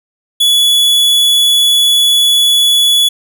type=tone; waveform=45% pulse; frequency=3408 Hz; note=G#7; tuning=44 cents sharp; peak=-7 dBFS; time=0.4-3.09 s; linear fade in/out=10 ms; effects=none